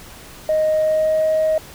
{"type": "tone with pitch glide", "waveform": "sine", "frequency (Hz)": [622.3, 628.8], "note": ["D#5", "D#5"], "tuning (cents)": [0, 18], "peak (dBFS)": -13, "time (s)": [0.49, 1.58], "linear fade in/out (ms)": 2, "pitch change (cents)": 18, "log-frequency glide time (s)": [0.77, 1.25], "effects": ["tanh soft clip ceiling -11 dBFS", "pink hiss -40 dBFS RMS until 1.74 s"]}